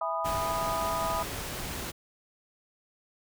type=chord; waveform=sine; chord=E major seventh; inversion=none; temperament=just; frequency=659.3 / 824.1 / 988.9 / 1236.1 Hz; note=E5 / G#5 / B5 / D#6; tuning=0 / -14 / +2 / -12 cents; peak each=-33 / -37 / -33 / -33 dBFS; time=0.01-1.23 s; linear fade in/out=5 ms
type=noise; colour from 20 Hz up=pink; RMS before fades=-36 dBFS; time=0.24-1.92 s; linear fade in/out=20 ms
type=clicks; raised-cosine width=5 ms; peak=-34 dBFS; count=12; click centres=0.36 / 0.395 / 0.429 / 0.569 / 0.627 / 0.679 / 0.813 / 0.946 / 1.016 / 1.17 / 1.219 / 1.39 s
effects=none